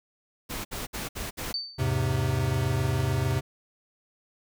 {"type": "noise bursts", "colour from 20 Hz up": "pink", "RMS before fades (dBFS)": -34, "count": 5, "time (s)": [0.49, 1.53], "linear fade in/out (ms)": 20, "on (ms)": 160, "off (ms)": 60}
{"type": "tone with exponential decay", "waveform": "sine", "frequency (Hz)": 4564, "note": "C#8", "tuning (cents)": 50, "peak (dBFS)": -25, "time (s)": [1.54, 1.93], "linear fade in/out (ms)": 2, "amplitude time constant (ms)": 84}
{"type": "chord", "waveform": "square", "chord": "E augmented", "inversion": "none", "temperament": "equal", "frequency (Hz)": [82.41, 103.83, 130.81], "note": ["E2", "G#2", "B#2"], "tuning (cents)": [0, 0, 0], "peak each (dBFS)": [-32, -30, -27], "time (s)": [1.78, 3.41], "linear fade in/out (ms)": 20}
{"effects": []}